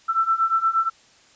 sine beating tone pair, 1329 / 1337.5 Hz, E6 / E6, +14 / +25 cents, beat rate 8.5 Hz, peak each -22 / -20 dBFS, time 0.08-0.9 s, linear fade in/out 20 ms, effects white hiss -54 dBFS RMS until 1.35 s + resampled to 16000 Hz

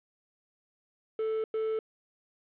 triangle tone bursts at uneven times, 440 Hz, A4, in tune, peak -26 dBFS, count 2, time 1.19-1.44 / 1.54-1.79 s, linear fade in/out 2 ms, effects resampled to 8000 Hz + 9-bit

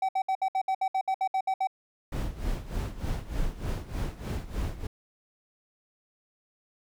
triangle tone bursts, 764 Hz, G5, 45 cents flat, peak -22 dBFS, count 13, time 0.02-1.672 s, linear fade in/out 5 ms, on 68 ms, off 64 ms
brown noise with tremolo, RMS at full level -29 dBFS, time 2.12-4.87 s, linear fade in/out 5 ms, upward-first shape sine, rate 3.3 Hz, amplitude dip 80%
effects none

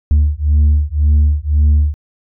sine beating tone pair, 73.42 / 75.32 Hz, D2 / D2, 0 / +44 cents, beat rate 1.9 Hz, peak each -10 dBFS, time 0.11-1.94 s, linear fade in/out 0 ms, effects tanh soft clip ceiling -6 dBFS

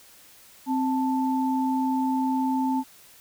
sine tone pair together, 261.9 / 881 Hz, C4 / A5, +2 / +2 cents, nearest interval octave + major sixth, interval 2100 cents, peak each -23 / -27 dBFS, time 0.66-2.84 s, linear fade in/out 50 ms, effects white hiss -52 dBFS RMS until 3.2 s

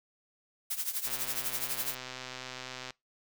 blue noise with tremolo, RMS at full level -31 dBFS, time 0.7-1.95 s, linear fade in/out 10 ms, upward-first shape triangle, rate 12 Hz, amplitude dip 85%
click train, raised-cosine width 0.2 ms, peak -23 dBFS, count 236, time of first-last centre 1.07-2.906 s, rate 128 Hz
effects noise-tail reverb RT60 0.2 s tail -24 dB re dry

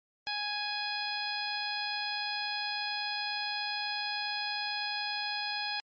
harmonic tone with a mistuned harmonic, 830.6 Hz, G#5, in tune, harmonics 1 / 2 / 3 / 4 / 5 / 6, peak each -38 / -39 / -39 / -41 / -39 / -39 dBFS, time 0.27-5.8 s, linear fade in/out 0 ms, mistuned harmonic 4, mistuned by +17 cents, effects MP3 32 kbps

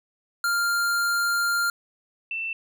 square / sine tone pair in turn, 1396.9 / 2674 Hz, F6 / E7, 0 / +24 cents, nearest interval major seventh, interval 1124 cents, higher second, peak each -22 / -27 dBFS, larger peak first, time 0.44-1.7 / 2.31-2.53 s, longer first, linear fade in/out 2 ms, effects none

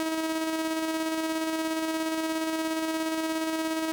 sawtooth tone with tremolo, 320 Hz, D#4, 49 cents sharp, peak -22 dBFS, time 0-3.92 s, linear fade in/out 0 ms, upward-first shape square, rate 17 Hz, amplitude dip 30%, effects none

